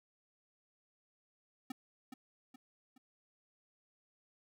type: tone with echo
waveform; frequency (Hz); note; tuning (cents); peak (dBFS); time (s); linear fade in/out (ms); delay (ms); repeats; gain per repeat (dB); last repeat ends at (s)
square; 257.6; C4; -27; -39; 1.7-1.72; 5; 420; 3; -7; 2.98
effects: none